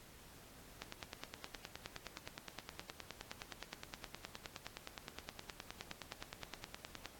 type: click train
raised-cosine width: 0.2 ms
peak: -26 dBFS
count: 61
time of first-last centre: 0.82-7.057 s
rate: 9.62 Hz
effects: pink hiss -59 dBFS RMS until 7.19 s + AAC 64 kbps